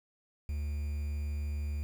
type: tone with quantisation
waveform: triangle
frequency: 73.42 Hz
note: D2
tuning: in tune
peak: -30 dBFS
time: 0.49-1.83 s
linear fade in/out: 0 ms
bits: 9
effects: none